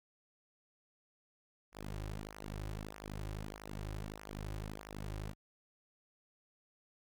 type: tone with flanger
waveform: sawtooth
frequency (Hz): 51.91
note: G#1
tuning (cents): 0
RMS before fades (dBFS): -44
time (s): 1.72-5.35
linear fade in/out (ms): 50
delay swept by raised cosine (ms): 0.24 to 4.54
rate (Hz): 1.6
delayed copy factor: -0.85
effects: none